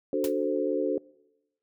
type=chord; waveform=sine; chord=D dominant seventh; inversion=none; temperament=equal; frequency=293.7 / 370 / 440 / 523.3 Hz; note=D4 / F#4 / A4 / C5; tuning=0 / 0 / 0 / 0 cents; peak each=-30 dBFS; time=0.13-0.98 s; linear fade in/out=2 ms
type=noise with exponential decay; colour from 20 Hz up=white; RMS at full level=-32 dBFS; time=0.24-0.34 s; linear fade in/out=2 ms; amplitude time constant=21 ms
effects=noise-tail reverb RT60 1.0 s tail -24 dB re dry